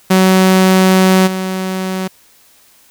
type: tone with level steps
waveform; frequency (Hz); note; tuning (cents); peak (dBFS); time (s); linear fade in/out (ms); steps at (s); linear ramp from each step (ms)
sawtooth; 187.7; F#3; +25; -3 / -13; 0.1-2.08; 10; 1.26; 20
effects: white hiss -48 dBFS RMS until 2.9 s